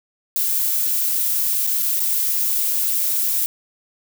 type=noise with dropouts; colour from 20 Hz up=violet; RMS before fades=-20 dBFS; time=0.36-3.46 s; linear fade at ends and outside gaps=0 ms; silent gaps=1.666-1.673 / 1.824-1.828 / 1.996-2.002 s; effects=none